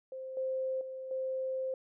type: tone with level steps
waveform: sine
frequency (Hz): 523.3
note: C5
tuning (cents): 0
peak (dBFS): -39 / -31 / -39 / -32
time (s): 0.12-1.74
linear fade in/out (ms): 2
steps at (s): 0.37 / 0.81 / 1.11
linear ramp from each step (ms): 2
effects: none